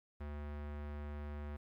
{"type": "tone with low-pass filter", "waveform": "square", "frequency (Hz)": 73.42, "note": "D2", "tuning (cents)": 0, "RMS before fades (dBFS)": -44, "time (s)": [0.2, 1.57], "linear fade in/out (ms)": 10, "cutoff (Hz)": 1900, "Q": 1, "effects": ["12-bit"]}